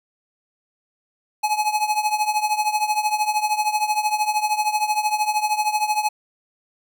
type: tone with tremolo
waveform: square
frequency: 848 Hz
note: G#5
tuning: 36 cents sharp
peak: -16 dBFS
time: 1.43-6.09 s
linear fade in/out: 10 ms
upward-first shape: triangle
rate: 13 Hz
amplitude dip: 85%
effects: none